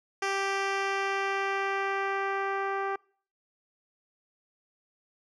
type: tone with low-pass filter sweep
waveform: 10% pulse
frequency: 392 Hz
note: G4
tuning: in tune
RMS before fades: -30 dBFS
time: 0.22-2.96 s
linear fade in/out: 5 ms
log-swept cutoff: 5900 to 1300 Hz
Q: 0.85
effects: noise-tail reverb RT60 0.5 s tail -26 dB re dry